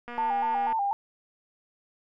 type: click train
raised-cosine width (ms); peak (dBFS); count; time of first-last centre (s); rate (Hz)
0.5; -25; 156; 0.08-0.726; 240
type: tone with vibrato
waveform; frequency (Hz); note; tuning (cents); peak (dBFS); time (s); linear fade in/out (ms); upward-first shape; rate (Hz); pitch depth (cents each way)
sine; 847; G#5; +34; -24; 0.18-0.93; 0; square; 4.1; 95
effects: none